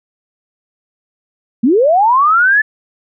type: linear sweep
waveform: sine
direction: up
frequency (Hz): 210.5 to 1760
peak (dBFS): -7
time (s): 1.63-2.62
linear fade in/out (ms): 10
effects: none